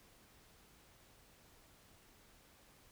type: silence
effects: pink hiss -65 dBFS RMS until 2.91 s

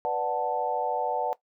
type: chord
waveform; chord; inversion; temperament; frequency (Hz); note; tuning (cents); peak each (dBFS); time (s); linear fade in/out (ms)
sine; B minor seventh; none; equal; 493.9 / 587.3 / 740 / 880; B4 / D5 / F#5 / A5; 0 / 0 / 0 / 0; -32 / -32 / -29 / -30; 0.05-1.33; 0
effects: noise-tail reverb RT60 0.1 s tail -17 dB re dry

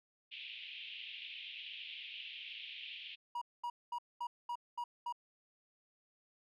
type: band-pass noise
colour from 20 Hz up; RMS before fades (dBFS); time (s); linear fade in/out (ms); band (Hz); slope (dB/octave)
pink; -48; 0.31-3.16; 20; 2500 to 3400; 48
type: tone bursts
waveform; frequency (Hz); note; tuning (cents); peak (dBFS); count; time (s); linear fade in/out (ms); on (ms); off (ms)
triangle; 959; A#5; +49; -35; 7; 3.35-5.125; 5; 65; 220
effects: none

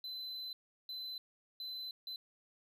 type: tone bursts at uneven times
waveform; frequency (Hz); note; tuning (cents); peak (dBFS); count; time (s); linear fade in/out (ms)
triangle; 4037; B7; +37; -40; 4; 0.04-0.53 / 0.89-1.18 / 1.6-1.91 / 2.07-2.16; 2
effects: none

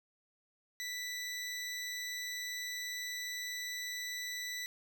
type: tone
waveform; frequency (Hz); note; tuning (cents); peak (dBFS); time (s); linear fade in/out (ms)
20% pulse; 1975.5; B6; 0; -33; 0.8-4.66; 0
effects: none

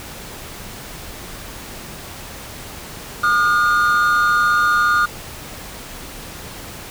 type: tone pair together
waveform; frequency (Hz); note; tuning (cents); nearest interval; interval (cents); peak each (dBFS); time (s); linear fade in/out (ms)
triangle; 1214 / 1431.8; D#6 / F6; -43 / +43; minor third; 286; -14; 3.23-5.06; 10
effects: pink hiss -34 dBFS RMS until 6.9 s

